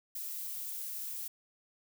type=noise; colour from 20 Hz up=violet; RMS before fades=-40 dBFS; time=0.15-1.28 s; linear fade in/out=5 ms; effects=none